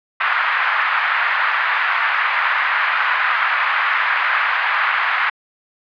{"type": "band-pass noise", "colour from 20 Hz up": "white", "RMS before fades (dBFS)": -18, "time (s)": [0.2, 5.3], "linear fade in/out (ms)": 10, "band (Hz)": [1000, 2000], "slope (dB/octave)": 24, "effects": ["resampled to 11025 Hz"]}